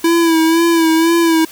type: tone with vibrato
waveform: square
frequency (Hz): 329.6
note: E4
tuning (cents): 0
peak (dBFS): -10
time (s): 0.04-1.45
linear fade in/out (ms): 5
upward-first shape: sine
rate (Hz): 2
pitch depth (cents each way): 45
effects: white hiss -37 dBFS RMS until 1.51 s